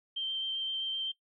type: tone with vibrato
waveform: sine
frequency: 3136 Hz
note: G7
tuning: in tune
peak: -31 dBFS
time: 0.16-1.12 s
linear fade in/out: 10 ms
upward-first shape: triangle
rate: 7.7 Hz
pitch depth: 12 cents each way
effects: noise-tail reverb RT60 0.1 s tail -18 dB re dry